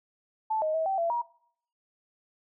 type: tone with pitch steps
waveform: sine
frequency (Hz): 875 / 624 / 643 / 773 / 675 / 951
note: A5 / D#5 / E5 / G5 / E5 / A#5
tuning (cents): -10 / +5 / -43 / -24 / +41 / +34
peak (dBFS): -25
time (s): 0.5-1.22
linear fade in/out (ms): 10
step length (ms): 120
effects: noise-tail reverb RT60 0.6 s tail -20 dB re dry